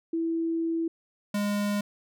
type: tone pair in turn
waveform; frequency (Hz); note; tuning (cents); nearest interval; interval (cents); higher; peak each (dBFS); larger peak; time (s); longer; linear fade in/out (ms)
sine / square; 329.6 / 205.1; E4 / G#3; 0 / -21; minor sixth; 821; first; -25 / -26; first; 0.13-0.88 / 1.34-1.81; first; 5
effects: none